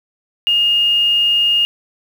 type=tone with quantisation; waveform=sine; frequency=2840 Hz; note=F7; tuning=28 cents sharp; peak=-11 dBFS; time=0.47-1.65 s; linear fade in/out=0 ms; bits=6; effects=none